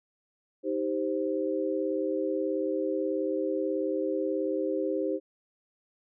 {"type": "chord", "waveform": "sine", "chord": "C minor", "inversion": "first", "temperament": "just", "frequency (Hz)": [314, 392.4, 523.3], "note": ["Eb4", "G4", "C5"], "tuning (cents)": [16, 2, 0], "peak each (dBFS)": -31, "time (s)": [0.63, 5.2], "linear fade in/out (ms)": 50, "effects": []}